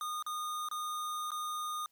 square tone with dropouts, 1226 Hz, D#6, 26 cents flat, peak -36 dBFS, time 0.01-1.86 s, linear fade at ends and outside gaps 1 ms, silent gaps 0.225-0.264 / 0.687-0.713 / 1.306-1.317 s, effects white hiss -75 dBFS RMS until 1.91 s

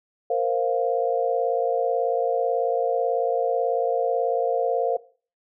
sine chord, Bb suspended second, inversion none, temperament just, 466.2 / 524.4 / 699.2 Hz, Bb4 / C5 / F5, 0 / +4 / +2 cents, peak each -24 / -25 / -25 dBFS, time 0.3-4.97 s, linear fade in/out 5 ms, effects noise-tail reverb RT60 0.4 s tail -19 dB re dry

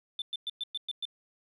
sine tone bursts, 3539 Hz, A7, 9 cents sharp, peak -30 dBFS, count 7, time 0.19-1.053 s, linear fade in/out 2 ms, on 29 ms, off 110 ms, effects tanh soft clip ceiling -28 dBFS

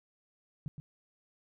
sine tone with echo, 148.2 Hz, D3, 16 cents sharp, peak -33 dBFS, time 0.66-0.68 s, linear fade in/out 0 ms, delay 120 ms, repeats 1, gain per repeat -7 dB, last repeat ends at 0.8 s, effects none

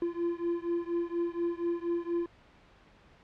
triangle beating tone pair, 341 / 345.2 Hz, F4 / F4, -41 / -20 cents, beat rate 4.2 Hz, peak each -30 / -31 dBFS, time 0.02-2.26 s, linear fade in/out 2 ms, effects pink hiss -59 dBFS RMS until 3.23 s + low-pass 3000 Hz 12 dB/octave

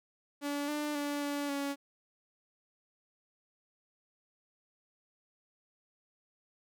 sawtooth tone with pitch steps, 287.4 / 297.4 / 289 / 287.2 / 281 Hz, D4 / D4 / D4 / D4 / C#4, -37 / +22 / -28 / -39 / +24 cents, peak -29 dBFS, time 0.41-1.76 s, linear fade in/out 50 ms, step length 270 ms, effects none

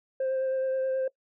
sine tone with vibrato, 526 Hz, C5, 9 cents sharp, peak -23 dBFS, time 0.2-1.08 s, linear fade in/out 5 ms, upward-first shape sine, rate 9.4 Hz, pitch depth 14 cents each way, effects noise-tail reverb RT60 0.1 s tail -23 dB re dry + tanh soft clip ceiling -24 dBFS

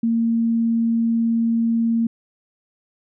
sine tone, 229.6 Hz, A#3, 26 cents flat, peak -16 dBFS, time 0.03-2.07 s, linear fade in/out 5 ms, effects none

